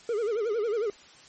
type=tone with vibrato; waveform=triangle; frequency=440 Hz; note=A4; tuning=in tune; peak=-23 dBFS; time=0.09-0.9 s; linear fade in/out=2 ms; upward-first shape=sine; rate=11 Hz; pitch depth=150 cents each way; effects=white hiss -52 dBFS RMS until 1.28 s + MP3 32 kbps